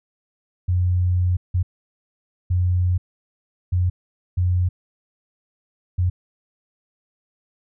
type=tone bursts at uneven times; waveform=sine; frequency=90 Hz; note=F#2; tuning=47 cents flat; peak=-16 dBFS; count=6; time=0.68-1.37 / 1.54-1.63 / 2.5-2.98 / 3.72-3.9 / 4.37-4.69 / 5.98-6.1 s; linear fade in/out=10 ms; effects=none